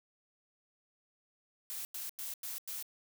blue noise bursts, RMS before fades -41 dBFS, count 5, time 1.7-2.826 s, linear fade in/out 0 ms, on 150 ms, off 94 ms, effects none

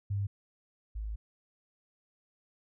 sine tone pair in turn, 100 / 53.28 Hz, G2 / G#1, +35 / +45 cents, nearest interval major seventh, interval 1090 cents, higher first, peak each -29 / -34 dBFS, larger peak first, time 0.1-0.27 / 0.95-1.16 s, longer second, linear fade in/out 10 ms, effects none

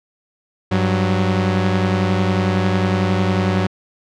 sawtooth tone pair together, 98 / 185 Hz, G2 / F#3, 0 / 0 cents, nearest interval major seventh, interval 1100 cents, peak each -14 dBFS, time 0.71-3.67 s, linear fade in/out 10 ms, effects low-pass 4000 Hz 12 dB/octave

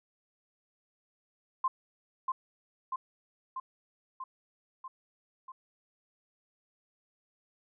sine tone with echo, 1046.5 Hz, C6, in tune, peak -25 dBFS, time 1.64-1.68 s, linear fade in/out 5 ms, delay 640 ms, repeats 6, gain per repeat -3 dB, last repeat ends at 5.52 s, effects none

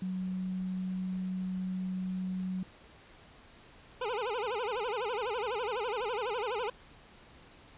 sine tone, 185.6 Hz, F#3, 6 cents sharp, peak -32 dBFS, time 0.02-2.63 s, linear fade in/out 2 ms
25% pulse tone with vibrato, 455.6 Hz, A#4, 40 cents flat, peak -28 dBFS, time 4.01-6.7 s, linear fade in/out 5 ms, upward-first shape sine, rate 12 Hz, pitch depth 210 cents each way
effects pink hiss -56 dBFS RMS until 7.77 s + resampled to 8000 Hz

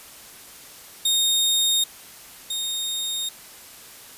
sawtooth tone pair in turn, 3700 / 3700 Hz, A#7 / A#7, -14 / -14 cents, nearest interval unison, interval 0 cents, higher neither, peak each -15 / -22 dBFS, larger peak first, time 1.05-1.84 / 2.5-3.29 s, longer neither, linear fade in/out 5 ms, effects white hiss -44 dBFS RMS until 4.17 s + resampled to 32000 Hz

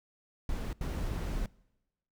brown noise bursts at uneven times, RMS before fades -34 dBFS, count 2, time 0.49-0.73 / 0.81-1.46 s, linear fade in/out 2 ms, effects noise-tail reverb RT60 1.0 s tail -24 dB re dry

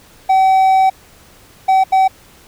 triangle tone bursts at uneven times, 763 Hz, G5, 47 cents flat, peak -6 dBFS, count 3, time 0.29-0.9 / 1.68-1.84 / 1.92-2.08 s, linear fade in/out 10 ms, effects pink hiss -45 dBFS RMS until 2.47 s

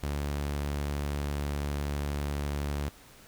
sawtooth tone, 72.1 Hz, D2, 31 cents flat, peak -26 dBFS, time 0.03-2.89 s, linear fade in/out 0 ms, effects pink hiss -54 dBFS RMS until 3.27 s

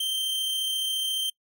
45% pulse tone with amplitude modulation, 3136 Hz, G7, in tune, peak -24 dBFS, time 0-1.3 s, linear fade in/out 5 ms, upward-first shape sine, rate 34.4 Hz, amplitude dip 25%, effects noise-tail reverb RT60 0.1 s tail -24 dB re dry

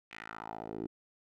10% pulse tone with band-pass filter sweep, 55 Hz, A1, in tune, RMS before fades -43 dBFS, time 0.11-0.87 s, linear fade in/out 5 ms, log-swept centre 2400 to 320 Hz, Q 2.7, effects none

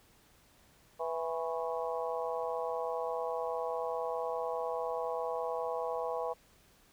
harmonic tone with a mistuned harmonic, 164.81 Hz, E3, in tune, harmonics 3 / 4 / 5 / 6 / 7, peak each -36 / -38 / -40 / -42 / -43 dBFS, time 0.99-6.34 s, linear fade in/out 20 ms, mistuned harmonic 7, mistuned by -85 cents, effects pink hiss -64 dBFS RMS until 6.92 s

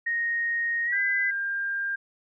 sine tone with pitch glide, 1864.7 to 2010 Hz, A#6 to B6, 0 to +30 cents, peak -24 dBFS, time 0.06-1.31 s, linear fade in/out 10 ms, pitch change +130 cents, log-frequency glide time 0.85-0.98 s
sine tone, 1599 Hz, G6, 34 cents sharp, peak -26 dBFS, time 0.92-1.96 s, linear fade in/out 10 ms
effects none

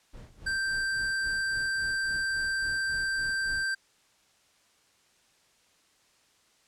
brown noise with tremolo, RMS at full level -43 dBFS, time 0.13-3.64 s, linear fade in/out 10 ms, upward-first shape sine, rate 3.6 Hz, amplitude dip 85%
square tone, 1568 Hz, G6, in tune, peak -28 dBFS, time 0.46-3.75 s, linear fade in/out 10 ms
effects white hiss -65 dBFS RMS until 6.67 s + low-pass 8000 Hz 12 dB/octave

